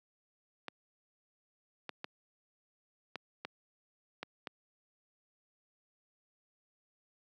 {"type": "clicks", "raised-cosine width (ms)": 0.3, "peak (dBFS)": -23, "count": 7, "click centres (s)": [0.683, 1.893, 2.044, 3.157, 3.45, 4.23, 4.472], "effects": ["high-pass 200 Hz 12 dB/octave"]}